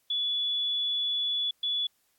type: tone bursts at uneven times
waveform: sine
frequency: 3425 Hz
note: A7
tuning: 47 cents flat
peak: -26 dBFS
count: 2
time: 0.1-1.51 / 1.63-1.87 s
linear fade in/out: 5 ms
effects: white hiss -71 dBFS RMS until 2.18 s + AAC 64 kbps